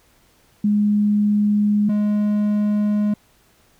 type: tone pair in turn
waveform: sine / triangle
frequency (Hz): 207.7 / 208.5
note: G#3 / G#3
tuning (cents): 0 / +7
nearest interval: unison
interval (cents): 7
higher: second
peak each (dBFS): -14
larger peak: neither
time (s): 0.64-1.89 / 1.89-3.14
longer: neither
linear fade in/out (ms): 5
effects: pink hiss -57 dBFS RMS until 3.79 s